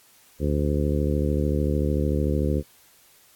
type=harmonic tone; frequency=73.42 Hz; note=D2; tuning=in tune; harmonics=1 / 2 / 3 / 4 / 5 / 6 / 7; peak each=-24 / -27 / -29 / -30 / -31 / -32 / -32 dBFS; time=0.39-2.63 s; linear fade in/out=50 ms; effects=white hiss -56 dBFS RMS until 3.35 s + AAC 64 kbps